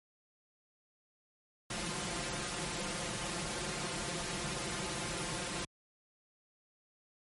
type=noise with comb filter; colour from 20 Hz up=pink; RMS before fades=-37 dBFS; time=1.7-5.65 s; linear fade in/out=5 ms; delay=5.7 ms; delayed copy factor=+0.9; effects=high-pass 60 Hz 12 dB/octave + MP3 48 kbps